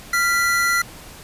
square tone pair together, 1384.2 / 1974 Hz, F6 / B6, -16 / -1 cents, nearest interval tritone, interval 615 cents, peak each -20 dBFS, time 0.13-0.82 s, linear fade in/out 5 ms, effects pink hiss -40 dBFS RMS until 1.23 s + resampled to 32000 Hz

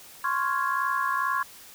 sine chord, Db major seventh, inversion third, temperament equal, 1046.5 / 1108.7 / 1396.9 / 1661.2 Hz, C6 / Db6 / F6 / Ab6, 0 / 0 / 0 / 0 cents, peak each -28 / -28 / -33 / -30 dBFS, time 0.24-1.43 s, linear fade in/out 5 ms, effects white hiss -48 dBFS RMS until 1.74 s

